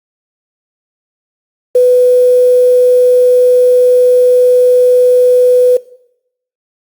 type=tone with quantisation; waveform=sine; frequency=498 Hz; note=B4; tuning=14 cents sharp; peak=-3 dBFS; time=1.75-5.77 s; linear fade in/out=5 ms; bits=5; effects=noise-tail reverb RT60 0.8 s tail -20 dB re dry + Opus 48 kbps